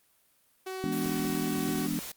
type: tone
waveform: sawtooth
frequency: 376.5 Hz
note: F#4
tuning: 30 cents sharp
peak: -31 dBFS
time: 0.66-1.87 s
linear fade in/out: 10 ms
type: chord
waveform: sine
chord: E dominant seventh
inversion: none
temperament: equal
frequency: 164.81 / 207.7 / 246.9 / 293.7 Hz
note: E3 / G#3 / B3 / D4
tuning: 0 / 0 / 0 / 0 cents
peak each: -36 / -35 / -34 / -33 dBFS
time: 0.84-1.99 s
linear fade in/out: 0 ms
type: noise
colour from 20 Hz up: white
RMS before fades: -40 dBFS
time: 0.92-2.12 s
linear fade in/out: 5 ms
type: clicks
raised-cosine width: 2 ms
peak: -28 dBFS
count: 3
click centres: 1.06 / 1.251 / 1.692 s
effects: white hiss -67 dBFS RMS until 2.16 s + Opus 32 kbps